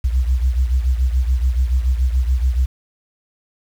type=beating tone pair; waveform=sine; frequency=61.74 / 68.74 Hz; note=B1 / C#2; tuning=0 / -14 cents; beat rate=7 Hz; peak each=-14 / -19 dBFS; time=0.04-2.66 s; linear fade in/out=10 ms; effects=tanh soft clip ceiling -9 dBFS + 7-bit